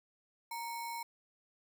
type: tone with sample-and-hold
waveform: sine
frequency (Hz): 932.3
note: A#5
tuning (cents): 0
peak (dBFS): -38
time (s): 0.51-1.03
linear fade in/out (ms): 5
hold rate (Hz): 3150
effects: none